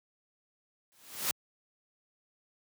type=noise with exponential growth; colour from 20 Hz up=white; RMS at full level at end=-28 dBFS; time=0.92-1.31 s; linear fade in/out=0 ms; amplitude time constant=83 ms; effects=high-pass 100 Hz 12 dB/octave